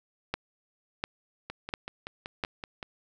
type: two click trains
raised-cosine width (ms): 0.3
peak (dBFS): -13 / -21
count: 4 / 8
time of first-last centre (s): 0.34-2.438 / 1.5-2.828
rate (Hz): 1.43 / 5.27
effects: none